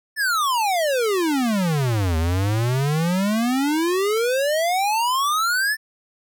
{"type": "exponential two-way sweep", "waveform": "square", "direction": "down then up", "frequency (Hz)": [1791, 78.6, 1791], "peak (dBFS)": -19, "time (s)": [0.16, 5.77], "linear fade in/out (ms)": 50, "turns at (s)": 2.17, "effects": []}